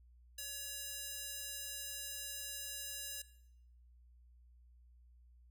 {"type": "tone with high-pass filter", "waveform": "square", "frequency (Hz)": 563, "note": "C#5", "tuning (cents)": 27, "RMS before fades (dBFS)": -45, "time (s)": [0.38, 3.22], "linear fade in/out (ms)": 5, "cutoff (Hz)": 4100, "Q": 0.51, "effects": ["noise-tail reverb RT60 0.8 s tail -18 dB re dry", "added 60 Hz sine -60 dBFS peak until 5.5 s"]}